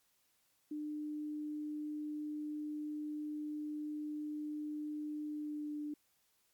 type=tone with pitch glide; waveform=sine; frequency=300.5 to 297.2 Hz; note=D4 to D4; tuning=+40 to +21 cents; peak=-38 dBFS; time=0.71-5.94 s; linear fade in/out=5 ms; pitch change=-19 cents; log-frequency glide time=5.25-5.81 s; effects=white hiss -75 dBFS RMS until 6.53 s + MP3 96 kbps